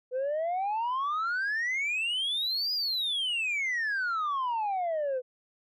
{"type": "exponential two-way sweep", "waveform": "sine", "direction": "up then down", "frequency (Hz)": [493.9, 4978, 493.9], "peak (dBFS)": -25, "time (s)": [0.11, 5.22], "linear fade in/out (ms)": 50, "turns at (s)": 2.73, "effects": ["tanh soft clip ceiling -26 dBFS"]}